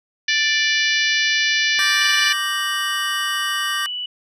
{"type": "harmonic tone", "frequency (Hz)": 587.3, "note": "D5", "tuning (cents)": 0, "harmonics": [3, 4, 5, 6, 7, 8, 9, 10], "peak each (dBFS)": [-20, -22, -24, -26, -27, -28, -29, -30], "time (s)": [0.28, 2.33], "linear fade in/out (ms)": 5}
{"type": "chord", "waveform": "square", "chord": "G minor", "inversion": "second", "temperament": "equal", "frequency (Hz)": [1174.7, 1568, 1864.7], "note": ["D6", "G6", "Bb6"], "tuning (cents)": [0, 0, 0], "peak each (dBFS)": -27, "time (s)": [1.79, 3.86], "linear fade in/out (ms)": 0}
{"type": "tone", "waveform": "sine", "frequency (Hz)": 2960, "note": "F#7", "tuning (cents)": 0, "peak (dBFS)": -24, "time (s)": [2.01, 4.06], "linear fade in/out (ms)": 5}
{"effects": ["resampled to 32000 Hz"]}